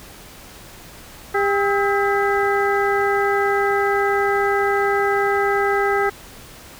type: harmonic tone with a mistuned harmonic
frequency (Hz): 400.2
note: G4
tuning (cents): +36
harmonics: 1 / 2 / 3 / 4 / 5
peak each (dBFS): -19 / -22 / -24 / -25 / -26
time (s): 1.34-6.1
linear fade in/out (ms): 10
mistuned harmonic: 3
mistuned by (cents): +120
effects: pink hiss -41 dBFS RMS until 6.79 s